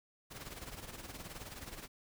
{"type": "noise with tremolo", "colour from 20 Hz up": "pink", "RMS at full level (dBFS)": -45, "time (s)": [0.3, 1.88], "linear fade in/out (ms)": 20, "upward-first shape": "sine", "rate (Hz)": 19, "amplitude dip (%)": 65, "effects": []}